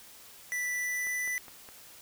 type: tone with pitch glide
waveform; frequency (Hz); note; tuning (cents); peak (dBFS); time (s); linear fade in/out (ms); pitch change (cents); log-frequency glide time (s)
square; 1975.5 to 1988.1; B6 to B6; 0 to +11; -31; 0.52-1.38; 0; +11; 0.78-1.14
type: click train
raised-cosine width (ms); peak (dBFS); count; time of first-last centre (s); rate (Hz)
0.5; -33; 4; 1.07-1.689; 4.85
effects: white hiss -52 dBFS RMS until 2.01 s